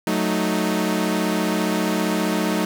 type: chord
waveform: sawtooth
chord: D# diminished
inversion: first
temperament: equal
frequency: 185 / 220 / 311.1 Hz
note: F#3 / A3 / D#4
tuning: 0 / 0 / 0 cents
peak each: -20 dBFS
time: 0.07-2.65 s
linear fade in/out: 2 ms
effects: 8-bit